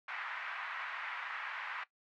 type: band-pass noise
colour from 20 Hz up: white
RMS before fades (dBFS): -42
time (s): 0.08-1.84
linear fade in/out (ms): 5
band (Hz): 960 to 2100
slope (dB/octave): 24
effects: noise-tail reverb RT60 0.1 s tail -17 dB re dry